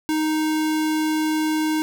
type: tone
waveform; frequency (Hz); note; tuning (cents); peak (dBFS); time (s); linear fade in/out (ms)
square; 311.1; D#4; 0; -20; 0.09-1.82; 0
effects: none